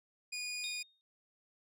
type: tone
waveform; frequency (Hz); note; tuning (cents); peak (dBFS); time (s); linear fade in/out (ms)
20% pulse; 2456; D#7; -23; -33; 0.32-0.83; 10
type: tone with exponential decay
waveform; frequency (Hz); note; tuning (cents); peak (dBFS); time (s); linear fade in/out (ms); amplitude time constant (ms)
sine; 3702; A#7; -13; -38; 0.64-1.01; 0; 79
effects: resampled to 32000 Hz